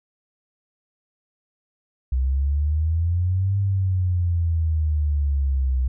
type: exponential two-way sweep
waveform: sine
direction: up then down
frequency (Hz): 63 to 99.8 to 63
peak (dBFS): -18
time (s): 2.12-5.88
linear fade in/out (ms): 5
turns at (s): 3.58
effects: none